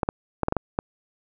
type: clicks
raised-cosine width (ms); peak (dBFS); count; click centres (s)
1; -8; 7; 0.032 / 0.089 / 0.433 / 0.484 / 0.524 / 0.567 / 0.789
effects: none